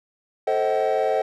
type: chord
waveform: triangle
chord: A diminished seventh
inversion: none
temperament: just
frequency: 440 / 528 / 633.6 / 760.3 Hz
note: A4 / C5 / Eb5 / Gb5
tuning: 0 / +16 / +31 / +47 cents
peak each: -22 dBFS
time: 0.47-1.22 s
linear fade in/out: 5 ms
effects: tanh soft clip ceiling -11 dBFS